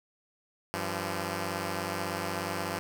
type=tone pair together; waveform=5% pulse; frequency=96.5 / 171 Hz; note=G2 / F3; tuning=-27 / -36 cents; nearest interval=minor seventh; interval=991 cents; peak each=-23 / -23 dBFS; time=0.74-2.79 s; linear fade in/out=0 ms; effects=none